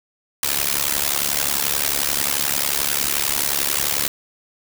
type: noise with amplitude modulation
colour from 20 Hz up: white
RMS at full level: -17 dBFS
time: 0.43-4.08 s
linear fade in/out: 2 ms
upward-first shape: sine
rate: 71.3 Hz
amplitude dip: 95%
effects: none